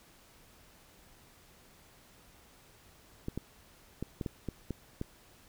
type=clicks; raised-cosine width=3 ms; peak=-22 dBFS; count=8; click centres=3.284 / 3.376 / 4.026 / 4.212 / 4.262 / 4.487 / 4.707 / 5.014 s; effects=pink hiss -60 dBFS RMS until 5.48 s